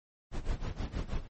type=noise with tremolo; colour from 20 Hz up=brown; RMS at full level=-31 dBFS; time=0.31-1.28 s; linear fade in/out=50 ms; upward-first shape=sine; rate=6.3 Hz; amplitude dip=85%; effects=MP3 32 kbps